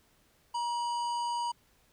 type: harmonic tone with a mistuned harmonic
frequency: 950 Hz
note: A#5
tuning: 33 cents sharp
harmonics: 1 / 3 / 5 / 7 / 9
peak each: -30 / -44 / -45 / -52 / -50 dBFS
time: 0.54-1.52 s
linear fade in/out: 10 ms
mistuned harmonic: 3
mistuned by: +66 cents
effects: pink hiss -67 dBFS RMS until 1.92 s